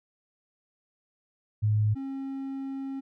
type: tone pair in turn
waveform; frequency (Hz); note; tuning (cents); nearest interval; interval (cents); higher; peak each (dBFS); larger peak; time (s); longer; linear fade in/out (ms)
sine / triangle; 106.4 / 270.4; G#2 / C#4; +42 / -43; octave + major third; 1615; second; -21 / -30; first; 1.62-1.95 / 1.95-3.01; second; 20
effects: none